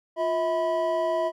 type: tone cluster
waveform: triangle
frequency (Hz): 352.4 / 646 / 991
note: F4 / E5 / B5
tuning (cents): +16 / -35 / +6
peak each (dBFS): -29 / -22 / -29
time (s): 0.16-1.32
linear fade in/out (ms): 50
effects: none